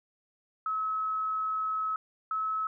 sine tone pair in turn, 1288 / 1293.4 Hz, E6 / E6, -41 / -33 cents, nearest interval unison, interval 8 cents, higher second, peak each -28 dBFS, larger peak neither, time 0.66-1.96 / 2.31-2.67 s, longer first, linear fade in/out 2 ms, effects none

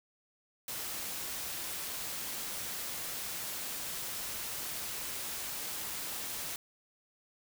white noise, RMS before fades -39 dBFS, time 0.68-6.56 s, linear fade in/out 2 ms, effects none

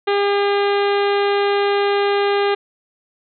harmonic tone, 403.6 Hz, G#4, 49 cents flat, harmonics 1 / 2 / 3 / 4 / 5 / 6 / 7 / 8 / 9 / 10, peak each -16 / -22 / -26 / -28 / -30 / -32 / -33 / -34 / -35 / -36 dBFS, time 0.07-2.55 s, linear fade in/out 10 ms, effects none

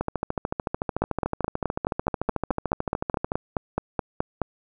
two click trains, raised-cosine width 1 ms, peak -11 / -9 dBFS, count 46 / 17, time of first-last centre 0.01-3.319 / 1.02-4.417 s, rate 13.6 / 4.71 Hz, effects none

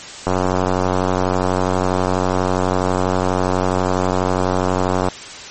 click train, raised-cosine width 1 ms, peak -3 dBFS, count 445, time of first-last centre 0.27-5.086 s, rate 92.2 Hz, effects white hiss -33 dBFS RMS until 5.5 s + MP3 32 kbps

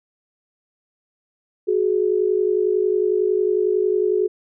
sine tone pair together, 370 / 421 Hz, F#4 / G#4, 0 / +24 cents, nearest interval major second, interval 224 cents, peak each -19 dBFS, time 1.67-4.28 s, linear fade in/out 20 ms, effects none

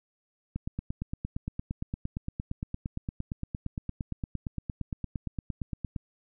click train, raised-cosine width 5 ms, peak -20 dBFS, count 48, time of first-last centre 0.56-5.962 s, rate 8.7 Hz, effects none

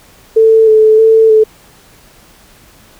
sine tone with vibrato, 440 Hz, A4, in tune, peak -3 dBFS, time 0.36-1.44 s, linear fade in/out 10 ms, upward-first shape square, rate 1.6 Hz, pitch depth 19 cents each way, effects pink hiss -43 dBFS RMS until 2.99 s

